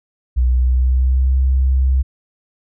sine tone with pitch glide, 62 to 65.54 Hz, B1 to C2, +7 to +4 cents, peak -11 dBFS, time 0.36-2.03 s, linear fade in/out 20 ms, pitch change +97 cents, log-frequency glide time 0.47-1.37 s, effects none

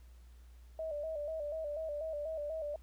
sine tone with vibrato, 613 Hz, D#5, 26 cents flat, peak -36 dBFS, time 0.79-2.76 s, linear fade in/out 2 ms, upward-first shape square, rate 4.1 Hz, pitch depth 74 cents each way, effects added 60 Hz sine -53 dBFS peak until 2.82 s + pink hiss -70 dBFS RMS until 2.82 s

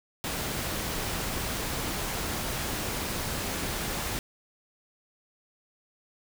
pink noise, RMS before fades -32 dBFS, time 0.24-4.19 s, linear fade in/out 0 ms, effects none

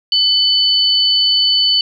sine tone pair together, 3000 / 4481 Hz, F#7 / C#8, +23 / +18 cents, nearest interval perfect fifth, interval 695 cents, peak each -13 dBFS, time 0.12-1.81 s, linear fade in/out 2 ms, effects none

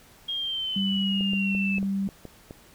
sine exponential sweep, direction down, 3254 to 2610 Hz, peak -27 dBFS, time 0.28-1.79 s, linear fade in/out 10 ms
sine tone, 196 Hz, G3, in tune, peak -24 dBFS, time 0.76-2.08 s, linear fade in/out 5 ms
clicks, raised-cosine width 2 ms, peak -25 dBFS, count 8, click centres 1.209 / 1.334 / 1.55 / 1.783 / 1.829 / 2.089 / 2.253 / 2.509 s
effects pink hiss -54 dBFS RMS until 2.74 s

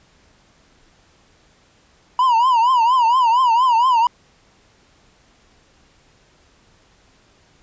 triangle tone with vibrato, 970 Hz, B5, 31 cents flat, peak -10 dBFS, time 2.19-4.07 s, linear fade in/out 2 ms, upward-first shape triangle, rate 4.3 Hz, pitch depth 160 cents each way, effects pink hiss -55 dBFS RMS until 7.62 s + resampled to 16000 Hz

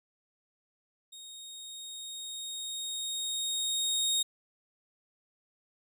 25% pulse tone with level ramp, 3729 Hz, A#7, in tune, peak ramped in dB -42 to -22 dBFS, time 1.12-4.23 s, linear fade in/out 10 ms, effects none

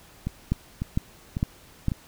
two click trains, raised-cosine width 5 ms, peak -15 / -10 dBFS, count 4 / 4, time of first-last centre 0.27-1.918 / 0.52-1.884 s, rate 1.82 / 2.2 Hz, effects pink hiss -52 dBFS RMS until 2.07 s

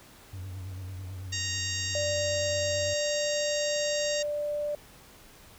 triangle tone with vibrato, 93.4 Hz, F#2, 17 cents sharp, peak -34 dBFS, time 0.33-2.94 s, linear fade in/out 5 ms, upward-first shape triangle, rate 9.1 Hz, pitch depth 79 cents each way
harmonic tone, 932.3 Hz, A#5, in tune, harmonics 2 / 3 / 4 / 5 / 6 / 7 / 8, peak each -38 / -38 / -38 / -38 / -38 / -38 / -38 dBFS, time 1.32-4.23 s, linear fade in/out 10 ms
sine tone, 590 Hz, D5, 8 cents sharp, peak -28 dBFS, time 1.95-4.75 s, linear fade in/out 2 ms
effects pink hiss -53 dBFS RMS until 5.58 s

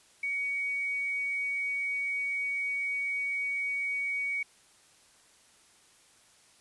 sine tone with quantisation, 2248 Hz, C#7, 24 cents sharp, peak -29 dBFS, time 0.23-4.43 s, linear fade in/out 5 ms, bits 9, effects white hiss -61 dBFS RMS until 6.6 s + resampled to 24000 Hz

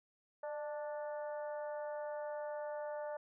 harmonic tone with a mistuned harmonic, 293.7 Hz, D4, in tune, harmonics 2 / 3 / 4 / 5 / 6, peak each -40 / -47 / -56 / -55 / -59 dBFS, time 0.43-3.17 s, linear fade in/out 5 ms, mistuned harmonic 2, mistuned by +29 cents, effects none

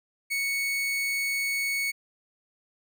40% pulse tone, 2219 Hz, C#7, 1 cent sharp, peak -25 dBFS, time 0.3-1.92 s, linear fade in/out 20 ms, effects none

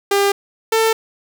sawtooth tone pair in turn, 400 / 446.7 Hz, G4 / A4, +35 / +26 cents, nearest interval major second, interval 191 cents, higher second, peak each -9 dBFS, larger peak neither, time 0.11-0.32 / 0.72-0.93 s, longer neither, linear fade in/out 5 ms, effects none

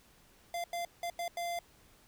square tone bursts at uneven times, 691 Hz, F5, 19 cents flat, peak -35 dBFS, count 5, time 0.54-0.64 / 0.73-0.85 / 1.03-1.1 / 1.19-1.28 / 1.37-1.59 s, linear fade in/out 2 ms, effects pink hiss -63 dBFS RMS until 2.07 s

